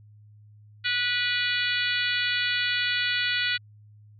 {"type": "harmonic tone", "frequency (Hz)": 489.1, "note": "B4", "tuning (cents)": -17, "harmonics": [3, 4, 5, 6, 7, 8, 9], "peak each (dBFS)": [-29, -30, -31, -32, -32, -33, -34], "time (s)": [0.84, 3.58], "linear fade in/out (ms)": 20, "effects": ["added 105 Hz sine -49 dBFS peak until 4.19 s"]}